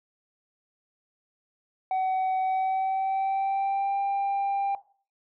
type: tone with pitch glide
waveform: sine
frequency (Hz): 754 to 793.8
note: F#5 to G5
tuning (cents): +32 to +22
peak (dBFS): -21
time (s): 1.91-4.75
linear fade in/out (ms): 2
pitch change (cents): +90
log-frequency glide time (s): 2.41-3.99
effects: noise-tail reverb RT60 0.4 s tail -17 dB re dry + tanh soft clip ceiling -23 dBFS